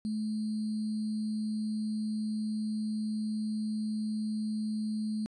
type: tone with sample-and-hold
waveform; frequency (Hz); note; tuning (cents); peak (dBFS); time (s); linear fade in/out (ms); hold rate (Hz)
sine; 215.3; A3; -37; -30; 0.05-5.26; 0; 4410
effects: resampled to 24000 Hz